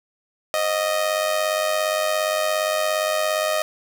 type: tone with amplitude modulation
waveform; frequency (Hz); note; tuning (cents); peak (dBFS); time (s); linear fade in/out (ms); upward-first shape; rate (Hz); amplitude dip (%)
sawtooth; 622; D#5; -1; -13; 0.54-3.62; 0; sine; 97.3; 65
effects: none